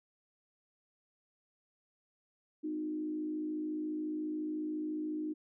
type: tone with frequency modulation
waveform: sine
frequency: 307 Hz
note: D#4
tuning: 23 cents flat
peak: -34 dBFS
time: 2.63-5.34 s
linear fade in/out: 20 ms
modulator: 54.2 Hz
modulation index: 0.51
effects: none